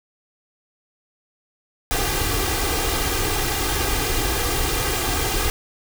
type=noise with comb filter; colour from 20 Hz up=pink; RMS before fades=-22 dBFS; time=1.91-5.5 s; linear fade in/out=0 ms; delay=2.5 ms; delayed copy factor=+0.75; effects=none